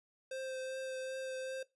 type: tone with vibrato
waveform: square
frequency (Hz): 523.3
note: C5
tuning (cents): 0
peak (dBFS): -40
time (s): 0.31-1.63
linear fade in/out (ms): 5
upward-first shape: triangle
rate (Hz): 2.6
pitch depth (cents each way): 15
effects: noise-tail reverb RT60 0.2 s tail -19 dB re dry + resampled to 24000 Hz